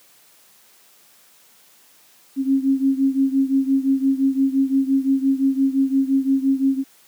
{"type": "beating tone pair", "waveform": "sine", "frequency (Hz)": [268.3, 274.1], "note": ["C4", "C#4"], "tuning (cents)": [44, -19], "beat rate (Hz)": 5.8, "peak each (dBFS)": [-17, -20], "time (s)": [2.36, 6.84], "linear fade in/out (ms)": 50, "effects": ["white hiss -53 dBFS RMS until 7.07 s", "high-pass 150 Hz 12 dB/octave"]}